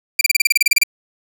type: tone bursts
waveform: sawtooth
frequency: 2362 Hz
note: D7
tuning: 9 cents sharp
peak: -6 dBFS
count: 13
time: 0.19-0.835 s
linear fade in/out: 5 ms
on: 21 ms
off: 31 ms
effects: none